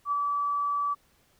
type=tone with ADSR envelope; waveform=sine; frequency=1152 Hz; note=D6; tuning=34 cents flat; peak=-23 dBFS; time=0.05-0.95 s; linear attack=67 ms; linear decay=22 ms; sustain=-2 dB; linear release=23 ms; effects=pink hiss -65 dBFS RMS until 1.39 s